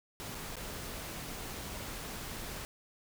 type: noise with dropouts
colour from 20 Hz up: pink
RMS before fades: -42 dBFS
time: 0.2-2.65 s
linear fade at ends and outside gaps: 0 ms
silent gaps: 0.347-0.351 / 0.556-0.567 s
effects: none